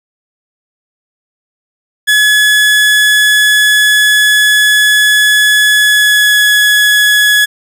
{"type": "tone with pitch glide", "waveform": "30% pulse", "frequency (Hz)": [1700, 1689.2], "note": ["G#6", "G#6"], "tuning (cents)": [40, 29], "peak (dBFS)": -3, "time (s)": [2.07, 7.46], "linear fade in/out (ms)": 20, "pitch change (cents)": -11, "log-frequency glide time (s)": [5.73, 6.39], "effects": []}